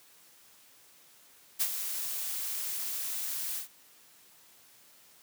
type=noise with ADSR envelope; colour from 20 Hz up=blue; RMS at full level=-27 dBFS; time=1.59-3.68 s; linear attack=22 ms; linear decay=65 ms; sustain=-8 dB; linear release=110 ms; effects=white hiss -59 dBFS RMS until 5.22 s + high-pass 100 Hz 12 dB/octave